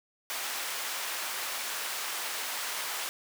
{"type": "high-pass noise", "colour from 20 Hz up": "pink", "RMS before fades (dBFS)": -35, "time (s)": [0.3, 3.09], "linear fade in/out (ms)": 0, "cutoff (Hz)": 940, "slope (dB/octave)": 12, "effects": []}